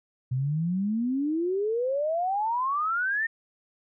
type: exponential sweep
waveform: sine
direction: up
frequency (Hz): 123.47 to 1853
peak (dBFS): -24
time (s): 0.31-3.27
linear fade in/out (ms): 10
effects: none